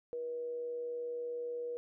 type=tone with amplitude modulation; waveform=sine; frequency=481.6 Hz; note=B4; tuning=44 cents flat; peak=-35 dBFS; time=0.13-1.77 s; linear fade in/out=0 ms; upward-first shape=sine; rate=147 Hz; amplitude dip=25%; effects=none